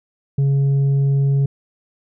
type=tone with tanh clipping; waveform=triangle; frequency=138.59 Hz; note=C#3; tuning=in tune; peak=-14 dBFS; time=0.38-1.46 s; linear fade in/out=5 ms; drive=8 dB; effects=none